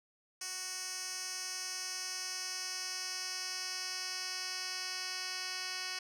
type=tone with band-pass filter sweep; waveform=10% pulse; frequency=370 Hz; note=F#4; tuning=in tune; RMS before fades=-40 dBFS; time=0.41-5.99 s; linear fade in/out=5 ms; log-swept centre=6800 to 4300 Hz; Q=2; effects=none